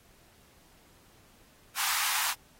pink high-pass noise, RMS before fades -30 dBFS, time 1.75-2.35 s, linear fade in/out 50 ms, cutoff 830 Hz, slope 48 dB/octave, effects pink hiss -61 dBFS RMS until 2.59 s + AAC 48 kbps

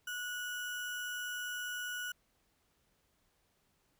sine tone with sample-and-hold, 1465 Hz, F#6, 18 cents flat, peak -37 dBFS, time 0.07-2.12 s, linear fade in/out 5 ms, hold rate 4410 Hz, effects pink hiss -75 dBFS RMS until 3.99 s

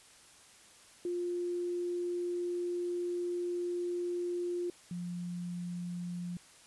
sine tone pair in turn, 351.7 / 175.85 Hz, F4 / F3, +12 / +12 cents, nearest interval octave, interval 1200 cents, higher first, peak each -32 / -36 dBFS, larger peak first, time 1.05-4.7 / 4.91-6.37 s, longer first, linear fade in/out 2 ms, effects white hiss -58 dBFS RMS until 6.66 s + resampled to 24000 Hz

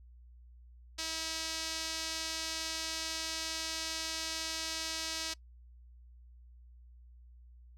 sawtooth tone with band-pass filter, 322.3 Hz, E4, 39 cents flat, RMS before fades -38 dBFS, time 0.98-5.34 s, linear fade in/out 10 ms, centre 5100 Hz, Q 1.7, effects noise-tail reverb RT60 0.1 s tail -23 dB re dry + added 60 Hz sine -53 dBFS peak until 7.77 s

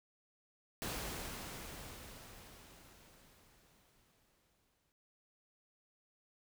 pink noise with exponential decay, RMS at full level -40 dBFS, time 0.82-4.92 s, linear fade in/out 0 ms, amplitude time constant 890 ms, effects none

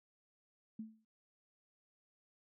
sine tone with exponential decay, 220 Hz, A3, in tune, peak -39 dBFS, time 0.79-1.05 s, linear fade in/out 5 ms, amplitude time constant 55 ms, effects none

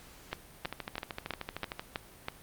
two click trains, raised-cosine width 0.3 ms, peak -20 / -17 dBFS, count 16 / 7, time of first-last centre 0.65-1.795 / 0.33-2.284 s, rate 13.1 / 3.07 Hz, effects pink hiss -54 dBFS RMS until 2.42 s + Opus 48 kbps

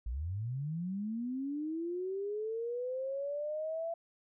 sine linear sweep, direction up, 51.91 to 675 Hz, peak -34 dBFS, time 0.06-3.94 s, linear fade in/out 5 ms, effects none

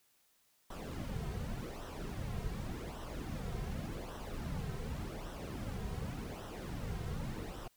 brown noise with flanger, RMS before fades -41 dBFS, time 0.7-7.68 s, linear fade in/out 5 ms, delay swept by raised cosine 0.43 to 3.53 ms, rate 0.87 Hz, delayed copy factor -0.65, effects white hiss -72 dBFS RMS until 7.76 s

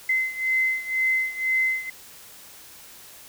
sine beating tone pair, 2056 / 2058 Hz, C7 / C7, -31 / -29 cents, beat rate 2 Hz, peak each -23 / -26 dBFS, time 0.09-1.9 s, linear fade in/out 5 ms, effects white hiss -46 dBFS RMS until 3.28 s

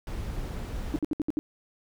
brown noise, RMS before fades -34 dBFS, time 0.07-0.99 s, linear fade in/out 2 ms
sine tone bursts, 303.2 Hz, D#4, 45 cents flat, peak -23 dBFS, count 6, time 0.94-1.39 s, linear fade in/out 0 ms, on 20 ms, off 66 ms
effects none

